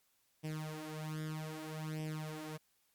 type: tone with flanger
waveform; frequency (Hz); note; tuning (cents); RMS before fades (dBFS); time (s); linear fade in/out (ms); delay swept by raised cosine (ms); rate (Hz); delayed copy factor
sawtooth; 155.56; D#3; 0; -42; 0.43-2.58; 20; 0.36 to 5.86; 0.63; +0.8
effects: white hiss -75 dBFS RMS until 2.94 s + MP3 96 kbps